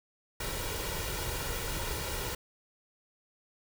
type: noise with comb filter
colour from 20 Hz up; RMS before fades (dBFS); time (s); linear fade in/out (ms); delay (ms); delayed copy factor
pink; -35; 0.4-2.35; 5; 2.1; +0.6
effects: none